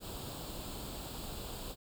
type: noise with comb filter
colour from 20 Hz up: pink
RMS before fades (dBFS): -43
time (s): 0-1.76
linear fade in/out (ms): 50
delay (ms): 0.25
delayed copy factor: +0.7
effects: none